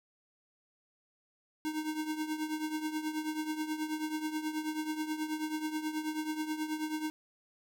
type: tone with tremolo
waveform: square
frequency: 309.6 Hz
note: D#4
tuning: 9 cents flat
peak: -31 dBFS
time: 1.65-7.1 s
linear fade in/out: 0 ms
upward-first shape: triangle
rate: 9.3 Hz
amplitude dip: 75%
effects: none